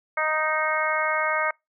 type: harmonic tone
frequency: 310.8 Hz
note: D#4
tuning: 2 cents flat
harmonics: 2 / 3 / 4 / 5 / 6 / 7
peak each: -28 / -30 / -27 / -29 / -32 / -28 dBFS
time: 0.17-1.51 s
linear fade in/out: 5 ms
effects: noise-tail reverb RT60 0.2 s tail -26 dB re dry